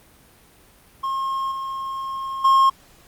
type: tone with level steps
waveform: triangle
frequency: 1074 Hz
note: C6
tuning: 45 cents sharp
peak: -20 / -24 / -10 dBFS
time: 1.03-2.7 s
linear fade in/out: 10 ms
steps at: 1.51 / 2.44 s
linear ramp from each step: 10 ms
effects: pink hiss -52 dBFS RMS until 3.07 s + Opus 32 kbps